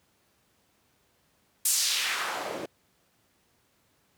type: noise with band-pass filter sweep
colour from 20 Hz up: white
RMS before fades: -29 dBFS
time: 1.65-2.66 s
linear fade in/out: 5 ms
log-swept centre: 9800 to 300 Hz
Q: 1.4
effects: pink hiss -68 dBFS RMS until 4.17 s + high-pass 80 Hz 12 dB/octave